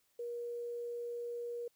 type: tone with quantisation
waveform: sine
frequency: 476 Hz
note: A#4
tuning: 36 cents sharp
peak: -38 dBFS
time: 0.19-1.68 s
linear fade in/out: 5 ms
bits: 11
effects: white hiss -75 dBFS RMS until 1.75 s